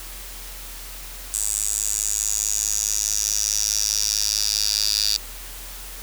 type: tone with high-pass filter sweep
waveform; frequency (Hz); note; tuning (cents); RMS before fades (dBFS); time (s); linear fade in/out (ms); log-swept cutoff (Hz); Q
10% pulse; 104.7; G#2; +15; -23; 1.34-5.17; 0; 7900 to 4700; 5.3
effects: added 42 Hz sine -38 dBFS peak until 6.02 s + white hiss -38 dBFS RMS until 6.02 s